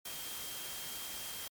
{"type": "tone in noise", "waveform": "sine", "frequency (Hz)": 3200, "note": "G7", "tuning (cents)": 35, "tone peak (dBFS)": -49, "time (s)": [0.05, 1.48], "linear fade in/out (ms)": 5, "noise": "white", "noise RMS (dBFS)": -43, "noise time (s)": [0.05, 1.48], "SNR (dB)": -9, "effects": ["MP3 96 kbps"]}